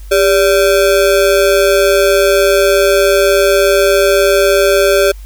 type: ring-modulated tone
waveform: square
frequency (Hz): 487.2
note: B4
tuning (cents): -24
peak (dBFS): -5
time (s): 0.11-5.12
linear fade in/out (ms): 10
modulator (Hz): 88.3
effects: added 49 Hz sine -27 dBFS peak until 5.25 s + white hiss -45 dBFS RMS until 5.25 s